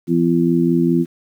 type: harmonic tone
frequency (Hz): 84.9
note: F2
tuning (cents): -48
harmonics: 2 / 3 / 4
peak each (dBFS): -17 / -17 / -17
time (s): 0.07-1.06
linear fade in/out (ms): 50
effects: 8-bit